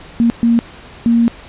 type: tone bursts at uneven times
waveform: sine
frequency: 233.1 Hz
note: A#3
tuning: in tune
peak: -8 dBFS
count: 3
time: 0.2-0.3 / 0.43-0.59 / 1.06-1.28 s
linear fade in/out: 0 ms
effects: pink hiss -37 dBFS RMS until 1.48 s + resampled to 8000 Hz